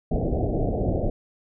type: low-pass noise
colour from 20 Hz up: pink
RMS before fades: -24 dBFS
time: 0.11-1.1 s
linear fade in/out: 5 ms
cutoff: 740 Hz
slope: 96 dB/octave
effects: none